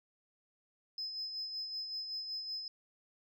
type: tone with tremolo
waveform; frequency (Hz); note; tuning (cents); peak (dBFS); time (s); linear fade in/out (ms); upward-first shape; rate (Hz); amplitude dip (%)
sine; 5100; D#8; +42; -35; 0.98-2.68; 2; sine; 5.3; 50
effects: tanh soft clip ceiling -33 dBFS